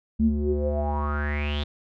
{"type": "tone with low-pass filter sweep", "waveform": "square", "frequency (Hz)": 73.42, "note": "D2", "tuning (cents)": 0, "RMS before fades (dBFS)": -25, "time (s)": [0.19, 1.64], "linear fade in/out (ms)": 10, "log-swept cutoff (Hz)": [200, 3700], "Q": 8.8, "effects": []}